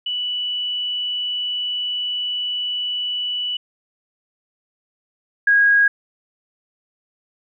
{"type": "tone pair in turn", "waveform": "sine", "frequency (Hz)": [2960, 1642.2], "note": ["F#7", "G#6"], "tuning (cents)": [0, -20], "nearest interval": "minor seventh", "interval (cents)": 1020, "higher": "first", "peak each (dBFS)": [-21, -11], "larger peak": "second", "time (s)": [[0.06, 3.57], [5.47, 5.88]], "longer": "first", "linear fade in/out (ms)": 5, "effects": []}